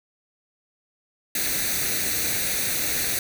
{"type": "noise with comb filter", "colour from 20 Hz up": "white", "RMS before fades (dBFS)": -25, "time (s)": [1.35, 3.19], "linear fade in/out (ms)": 2, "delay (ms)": 0.48, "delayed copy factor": 0.65, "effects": []}